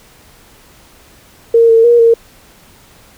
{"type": "tone with pitch steps", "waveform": "sine", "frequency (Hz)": [461.6, 453.8, 474.5, 460.6], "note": ["A#4", "A#4", "A#4", "A#4"], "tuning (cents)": [-17, -47, 31, -21], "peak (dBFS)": -4, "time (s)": [1.54, 2.14], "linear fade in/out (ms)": 5, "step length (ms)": 150, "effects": ["pink hiss -44 dBFS RMS until 3.17 s"]}